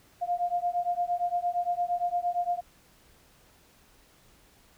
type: beating tone pair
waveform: sine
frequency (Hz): 700 / 708.7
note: F5 / F5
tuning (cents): +4 / +25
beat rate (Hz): 8.7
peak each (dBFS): -29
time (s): 0.21-2.61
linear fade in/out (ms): 20
effects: pink hiss -60 dBFS RMS until 4.77 s